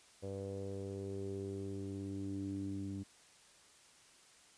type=tone with low-pass filter sweep; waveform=sawtooth; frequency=98.1 Hz; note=G2; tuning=2 cents sharp; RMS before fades=-42 dBFS; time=0.22-3.04 s; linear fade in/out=20 ms; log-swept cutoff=520 to 260 Hz; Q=5.9; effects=white hiss -63 dBFS RMS until 4.57 s + resampled to 22050 Hz